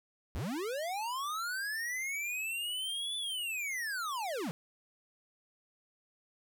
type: linear two-way sweep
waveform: square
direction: up then down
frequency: 49.85 to 3500 to 138.6 Hz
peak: -35 dBFS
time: 0.35-4.51 s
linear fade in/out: 0 ms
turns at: 3.17 s
effects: none